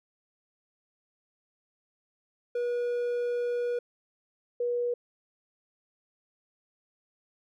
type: tone pair in turn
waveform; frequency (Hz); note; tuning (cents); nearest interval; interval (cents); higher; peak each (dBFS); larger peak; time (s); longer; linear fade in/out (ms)
triangle / sine; 483.2 / 483.2; B4 / B4; -38 / -38; unison; 0; neither; -25 / -26; first; 2.55-3.79 / 4.6-4.94; first; 5
effects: none